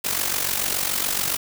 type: noise with amplitude modulation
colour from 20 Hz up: white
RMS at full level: -21 dBFS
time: 0.04-1.37 s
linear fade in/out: 10 ms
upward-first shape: sine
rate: 47 Hz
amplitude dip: 70%
effects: none